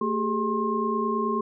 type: tone cluster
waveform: sine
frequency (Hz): 224 / 390.1 / 419.5 / 1067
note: A3 / G4 / G#4 / C6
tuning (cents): +31 / -8 / +17 / +34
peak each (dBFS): -28 / -30 / -30 / -27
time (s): 0.01-1.41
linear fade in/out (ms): 5
effects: none

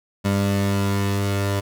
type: tone pair together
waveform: 25% pulse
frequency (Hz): 99.52 / 199.3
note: G2 / G3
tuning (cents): +27 / +29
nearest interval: octave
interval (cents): 1202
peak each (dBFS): -16 / -22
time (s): 0.24-1.61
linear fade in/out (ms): 20
effects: none

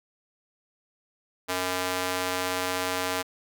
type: tone with high-pass filter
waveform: square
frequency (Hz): 91.6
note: F#2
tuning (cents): -17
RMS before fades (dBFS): -29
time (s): 1.48-3.23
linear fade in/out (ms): 20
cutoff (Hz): 540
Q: 0.6
effects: none

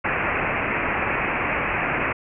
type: low-pass noise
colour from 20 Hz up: white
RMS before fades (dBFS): -24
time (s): 0.04-2.13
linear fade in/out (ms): 10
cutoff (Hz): 2600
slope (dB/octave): 96
effects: none

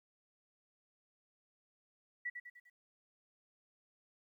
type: tone with echo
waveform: sine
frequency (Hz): 1949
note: B6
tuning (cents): -23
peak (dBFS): -36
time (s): 2.25-2.3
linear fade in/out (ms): 10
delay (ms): 100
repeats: 4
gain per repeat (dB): -6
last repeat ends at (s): 2.7
effects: 13-bit

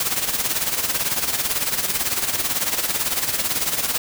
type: noise with tremolo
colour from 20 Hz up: white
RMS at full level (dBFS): -20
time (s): 0-3.98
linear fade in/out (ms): 2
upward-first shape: sine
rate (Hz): 18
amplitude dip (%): 65
effects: none

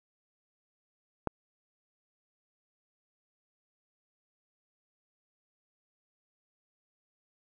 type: click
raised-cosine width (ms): 1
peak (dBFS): -15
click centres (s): 1.273
effects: none

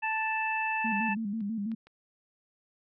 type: harmonic tone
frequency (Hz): 880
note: A5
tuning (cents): 0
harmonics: 1 / 2 / 3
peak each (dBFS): -31 / -34 / -32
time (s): 0.02-1.15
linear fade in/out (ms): 20
type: tone with vibrato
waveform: sine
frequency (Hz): 213.1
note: G#3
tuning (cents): +45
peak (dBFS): -30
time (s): 0.84-1.75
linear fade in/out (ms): 10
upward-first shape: square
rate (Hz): 6.1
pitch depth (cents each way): 94
type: clicks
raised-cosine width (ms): 0.3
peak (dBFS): -44 / -36 / -39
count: 3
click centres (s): 1.406 / 1.717 / 1.87
effects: none

